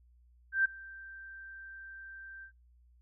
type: tone with ADSR envelope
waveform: sine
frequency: 1568 Hz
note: G6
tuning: in tune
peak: -22 dBFS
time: 0.52-2.52 s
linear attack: 130 ms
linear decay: 10 ms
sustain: -23 dB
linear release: 89 ms
effects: noise-tail reverb RT60 0.2 s tail -23 dB re dry + added 60 Hz sine -60 dBFS peak until 3.01 s